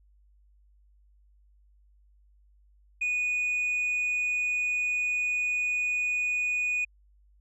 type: tone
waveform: sine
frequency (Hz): 2475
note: D#7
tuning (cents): -10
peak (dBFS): -23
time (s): 3.01-6.85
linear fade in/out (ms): 10
effects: tanh soft clip ceiling -24 dBFS + added 50 Hz sine -58 dBFS peak until 7.4 s